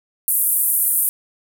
pink band-pass noise, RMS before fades -18 dBFS, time 0.28-1.09 s, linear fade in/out 0 ms, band 9700 to 15000 Hz, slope 48 dB/octave, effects none

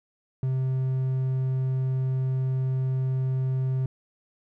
triangle tone, 130.81 Hz, C3, in tune, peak -21 dBFS, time 0.43-3.86 s, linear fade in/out 2 ms, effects none

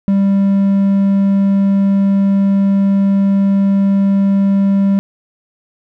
triangle tone, 197 Hz, G3, 9 cents sharp, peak -7 dBFS, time 0.08-4.99 s, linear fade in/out 0 ms, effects none

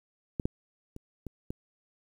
clicks, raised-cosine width 3 ms, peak -17 / -15 / -29 / -25 / -22 dBFS, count 5, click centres 0.398 / 0.455 / 0.964 / 1.267 / 1.505 s, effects 9-bit

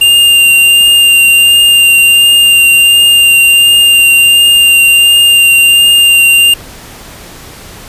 square tone with vibrato, 2794 Hz, F7, in tune, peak -3 dBFS, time 0.01-6.54 s, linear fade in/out 5 ms, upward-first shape triangle, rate 1.4 Hz, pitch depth 16 cents each way, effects pink hiss -30 dBFS RMS until 7.88 s + resampled to 32000 Hz

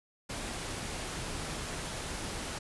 pink noise, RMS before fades -38 dBFS, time 0.29-2.59 s, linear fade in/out 10 ms, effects resampled to 24000 Hz

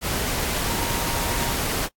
sine tone in noise, 932.3 Hz, A#5, in tune, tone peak -32 dBFS, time 0.66-1.58 s, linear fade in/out 50 ms, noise pink, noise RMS -25 dBFS, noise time 0.01-1.89 s, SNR -10 dB, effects noise-tail reverb RT60 0.1 s tail -24 dB re dry + AAC 64 kbps

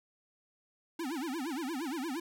square tone with vibrato, 293.7 Hz, D4, in tune, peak -35 dBFS, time 0.99-2.2 s, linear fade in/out 5 ms, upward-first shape sine, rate 8.6 Hz, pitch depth 280 cents each way, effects none

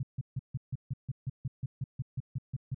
sine tone bursts, 130.2 Hz, C3, 8 cents flat, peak -30 dBFS, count 16, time 0-2.746 s, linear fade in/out 5 ms, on 31 ms, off 150 ms, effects none

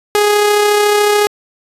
sawtooth tone with amplitude modulation, 415.3 Hz, G#4, in tune, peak -4 dBFS, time 0.15-1.27 s, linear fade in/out 0 ms, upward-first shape sine, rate 33.9 Hz, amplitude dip 30%, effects resampled to 32000 Hz

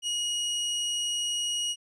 sawtooth tone, 2892 Hz, F#7, 40 cents flat, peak -24 dBFS, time 0.02-1.76 s, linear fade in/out 50 ms, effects resampled to 24000 Hz

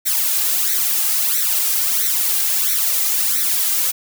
blue noise with flanger, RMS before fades -18 dBFS, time 0.05-3.92 s, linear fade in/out 20 ms, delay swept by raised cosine 0.5 to 2.5 ms, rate 1.5 Hz, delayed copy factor +0.8, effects none

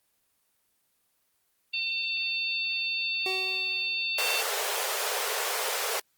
harmonic tone, 898 Hz, A5, 35 cents sharp, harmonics 3 / 4 / 5, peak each -29 / -35 / -34 dBFS, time 1.73-4.42 s, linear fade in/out 10 ms
25% pulse tone with exponential decay, 376.8 Hz, F#4, 32 cents sharp, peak -27 dBFS, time 3.26-4.28 s, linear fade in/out 2 ms, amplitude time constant 220 ms
pink high-pass noise, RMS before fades -30 dBFS, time 4.18-6 s, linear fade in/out 5 ms, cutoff 400 Hz, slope 96 dB/octave
effects white hiss -72 dBFS RMS until 6.17 s + Opus 24 kbps

